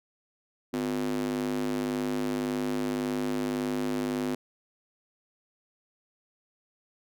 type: tone with high-pass filter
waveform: square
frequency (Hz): 50.9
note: G#1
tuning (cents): -34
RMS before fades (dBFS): -30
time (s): 0.73-4.35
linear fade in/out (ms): 5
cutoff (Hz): 280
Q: 3.9
effects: none